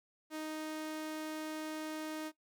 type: tone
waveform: sawtooth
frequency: 311.1 Hz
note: D#4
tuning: in tune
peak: -35 dBFS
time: 0.3-2.32 s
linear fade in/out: 50 ms
effects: noise-tail reverb RT60 0.1 s tail -17 dB re dry

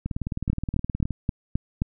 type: two click trains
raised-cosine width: 5 ms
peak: -15 / -10 dBFS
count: 21 / 6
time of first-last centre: 0.06-1.107 / 0.5-1.819 s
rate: 19.1 / 3.79 Hz
effects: none

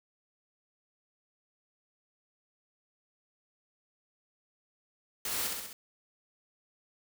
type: noise with echo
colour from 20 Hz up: white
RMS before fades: -35 dBFS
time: 5.25-5.47 s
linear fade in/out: 2 ms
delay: 65 ms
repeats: 4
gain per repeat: -3 dB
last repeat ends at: 5.73 s
effects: none

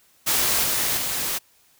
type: noise with level steps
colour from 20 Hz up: white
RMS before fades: -21 / -23 / -26 dBFS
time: 0.26-1.39 s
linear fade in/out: 20 ms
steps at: 0.64 / 0.97 s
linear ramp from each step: 2 ms
effects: white hiss -59 dBFS RMS until 1.79 s

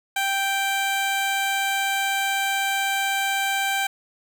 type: tone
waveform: 15% pulse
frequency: 784 Hz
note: G5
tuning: in tune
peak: -15 dBFS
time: 0.16-3.87 s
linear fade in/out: 5 ms
effects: none

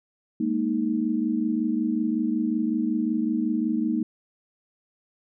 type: chord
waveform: sine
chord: Ab suspended second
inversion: none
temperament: equal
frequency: 207.7 / 233.1 / 311.1 Hz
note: Ab3 / Bb3 / Eb4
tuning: 0 / 0 / 0 cents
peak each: -29 / -25 / -26 dBFS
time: 0.4-4.03 s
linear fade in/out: 5 ms
effects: none

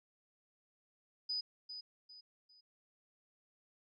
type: tone with echo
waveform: sine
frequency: 4978 Hz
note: D#8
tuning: in tune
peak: -35 dBFS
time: 1.29-1.41 s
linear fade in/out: 10 ms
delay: 400 ms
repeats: 3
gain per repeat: -9 dB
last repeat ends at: 2.61 s
effects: none

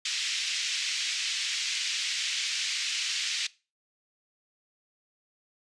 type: band-pass noise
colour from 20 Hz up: pink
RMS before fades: -31 dBFS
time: 0.05-3.47 s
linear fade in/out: 5 ms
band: 2300 to 6500 Hz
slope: 24 dB/octave
effects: noise-tail reverb RT60 0.3 s tail -20 dB re dry + resampled to 22050 Hz

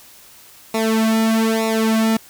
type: tone with flanger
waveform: sawtooth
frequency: 222.5 Hz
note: A3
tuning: 20 cents sharp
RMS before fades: -17 dBFS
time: 0.74-2.17 s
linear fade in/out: 5 ms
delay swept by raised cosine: 0.63 to 2.63 ms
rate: 1.1 Hz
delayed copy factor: -1
effects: white hiss -45 dBFS RMS until 2.29 s

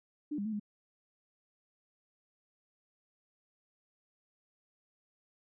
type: tone with pitch steps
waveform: sine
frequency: 297 / 202.7 / 219 / 207.6 Hz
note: D4 / G#3 / A3 / G#3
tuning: +20 / -42 / -8 / 0 cents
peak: -33 dBFS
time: 0.31-0.598 s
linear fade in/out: 10 ms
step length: 72 ms
effects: none

